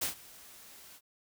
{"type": "noise with ADSR envelope", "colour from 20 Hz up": "white", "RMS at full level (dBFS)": -31, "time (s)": [0.01, 1.01], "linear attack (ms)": 13, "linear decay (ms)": 120, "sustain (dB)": -22, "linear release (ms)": 54, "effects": []}